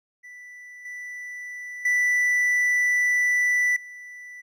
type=tone with level steps; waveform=triangle; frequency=1975.5 Hz; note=B6; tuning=in tune; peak=-39 / -32 / -17 / -37 dBFS; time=0.23-4.42 s; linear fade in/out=20 ms; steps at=0.85 / 1.85 / 3.76 s; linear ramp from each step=5 ms; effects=none